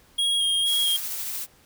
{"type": "tone with vibrato", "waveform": "square", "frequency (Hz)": 3266, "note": "G#7", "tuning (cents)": -30, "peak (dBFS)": -21, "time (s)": [0.18, 0.97], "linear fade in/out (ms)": 10, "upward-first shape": "square", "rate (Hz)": 2.2, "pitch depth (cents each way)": 16}
{"type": "noise with tremolo", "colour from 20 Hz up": "blue", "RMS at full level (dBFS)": -30, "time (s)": [0.65, 1.47], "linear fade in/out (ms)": 50, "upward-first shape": "sine", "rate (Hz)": 13, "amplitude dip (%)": 25}
{"effects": ["pink hiss -57 dBFS RMS until 1.65 s"]}